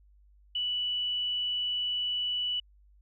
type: tone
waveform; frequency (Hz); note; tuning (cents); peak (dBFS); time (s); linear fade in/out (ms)
sine; 2960; F#7; 0; -28; 0.55-2.6; 5
effects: added 50 Hz sine -57 dBFS peak until 3.01 s